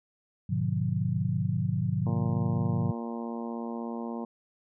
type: chord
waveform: sine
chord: G# diminished seventh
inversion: none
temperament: just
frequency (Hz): 103.83 / 124.59 / 149.51 / 179.41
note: G#2 / B2 / D3 / F3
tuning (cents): 0 / +16 / +31 / +47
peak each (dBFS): -31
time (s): 0.49-2.92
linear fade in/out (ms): 10
type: harmonic tone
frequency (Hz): 116.54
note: A#2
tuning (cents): 0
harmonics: 2 / 3 / 4 / 5 / 6 / 7 / 8 / 9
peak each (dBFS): -34 / -41 / -42 / -45 / -46 / -47 / -45 / -48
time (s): 2.06-4.25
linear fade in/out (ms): 5
effects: none